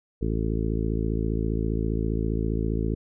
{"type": "harmonic tone", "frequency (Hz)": 55, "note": "A1", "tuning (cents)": 0, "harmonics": [1, 2, 3, 4, 5, 6, 7, 8], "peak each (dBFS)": [-27, -30, -32, -33, -34, -35, -35, -36], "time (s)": [0.21, 2.95], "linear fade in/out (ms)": 10, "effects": []}